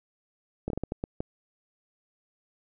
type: slowing click train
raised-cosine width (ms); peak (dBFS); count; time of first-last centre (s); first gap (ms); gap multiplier
2; -17; 8; 0.68-1.205; 22; 1.4
effects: none